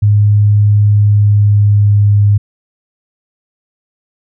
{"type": "tone with pitch glide", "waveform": "sine", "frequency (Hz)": [103.83, 102.58], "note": ["G#2", "G#2"], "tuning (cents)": [0, -21], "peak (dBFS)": -5, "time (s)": [0.02, 2.38], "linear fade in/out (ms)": 10, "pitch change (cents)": -21, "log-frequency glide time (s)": [0.84, 2.22], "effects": []}